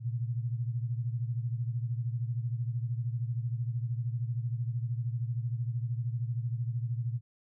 sine beating tone pair, 116.7 / 129.7 Hz, A#2 / C3, +2 / -15 cents, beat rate 13 Hz, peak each -31 / -36 dBFS, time 0-7.21 s, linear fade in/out 50 ms, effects none

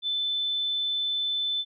sine tone, 3520 Hz, A7, in tune, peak -25 dBFS, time 0.02-1.65 s, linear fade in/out 50 ms, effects none

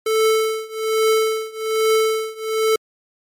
square tone with tremolo, 439.7 Hz, A4, 1 cent flat, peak -13 dBFS, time 0.06-2.76 s, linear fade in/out 5 ms, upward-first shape triangle, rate 1.2 Hz, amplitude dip 95%, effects MP3 64 kbps

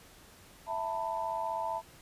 sine chord, E suspended fourth, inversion none, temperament equal with one note detuned, 659.3 / 892.3 / 987.8 Hz, E5 / A5 / B5, 0 / +24 / 0 cents, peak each -37 / -34 / -38 dBFS, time 0.66-1.82 s, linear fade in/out 50 ms, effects pink hiss -56 dBFS RMS until 2.01 s + resampled to 32000 Hz

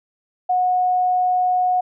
sine tone, 730 Hz, F#5, 24 cents flat, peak -15 dBFS, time 0.49-1.81 s, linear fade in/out 10 ms, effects none

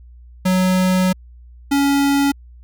square tone pair in turn, 185 / 280.4 Hz, F#3 / C#4, 0 / +20 cents, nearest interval perfect fifth, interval 720 cents, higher second, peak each -14 dBFS, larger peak neither, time 0.45-1.13 / 1.71-2.32 s, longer first, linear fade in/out 10 ms, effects added 60 Hz sine -39 dBFS peak until 2.63 s

